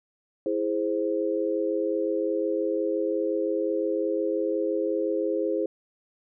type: chord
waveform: sine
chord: E augmented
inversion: none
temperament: equal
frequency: 329.6 / 415.3 / 523.3 Hz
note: E4 / G#4 / B#4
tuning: 0 / 0 / 0 cents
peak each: -28 dBFS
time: 0.46-5.66 s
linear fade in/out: 2 ms
effects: none